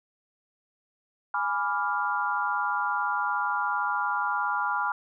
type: chord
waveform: sine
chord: G# diminished seventh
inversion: none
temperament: equal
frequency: 830.6 / 987.8 / 1174.7 / 1396.9 Hz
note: G#5 / B5 / D6 / F6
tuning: 0 / 0 / 0 / 0 cents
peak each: -31 / -30 / -32 / -29 dBFS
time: 1.34-4.92 s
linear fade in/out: 2 ms
effects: none